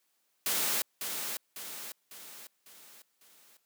white noise with echo, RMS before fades -30 dBFS, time 0.46-0.82 s, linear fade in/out 2 ms, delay 550 ms, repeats 5, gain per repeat -6 dB, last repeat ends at 3.57 s, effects white hiss -75 dBFS RMS until 3.65 s + high-pass 200 Hz 12 dB/octave

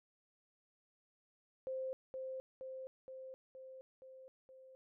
sine tone with echo, 523.3 Hz, C5, in tune, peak -38 dBFS, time 1.67-1.93 s, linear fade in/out 0 ms, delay 470 ms, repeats 6, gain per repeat -3 dB, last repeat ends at 4.75 s, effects none

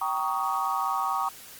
sine chord, Eb dominant seventh, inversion first, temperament just, 777.8 / 933.4 / 1120.1 / 1244.5 Hz, G5 / Bb5 / Db6 / Eb6, -14 / +2 / +18 / 0 cents, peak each -31 / -31 / -29 / -31 dBFS, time 0.01-1.29 s, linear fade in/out 5 ms, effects white hiss -46 dBFS RMS until 1.59 s + Opus 32 kbps

